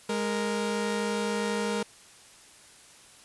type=tone pair together; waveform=sawtooth; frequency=207 / 466.2 Hz; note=G#3 / A#4; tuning=-5 / 0 cents; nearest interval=octave + major second; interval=1405 cents; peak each=-26 dBFS; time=0.09-1.83 s; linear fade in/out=5 ms; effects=white hiss -53 dBFS RMS until 3.24 s + resampled to 24000 Hz